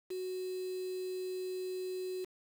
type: tone with quantisation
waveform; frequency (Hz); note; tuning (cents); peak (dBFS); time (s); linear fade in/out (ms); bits
sine; 370; F#4; 0; -36; 0.1-2.25; 10; 8
effects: none